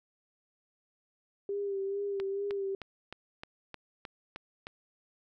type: tone with vibrato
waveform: sine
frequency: 396.8 Hz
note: G4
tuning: 21 cents sharp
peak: -31 dBFS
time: 1.49-2.75 s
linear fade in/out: 2 ms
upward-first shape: sine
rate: 2.3 Hz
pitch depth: 35 cents each way
type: click train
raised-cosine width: 0.3 ms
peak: -25 dBFS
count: 9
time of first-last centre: 2.2-4.669 s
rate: 3.24 Hz
effects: none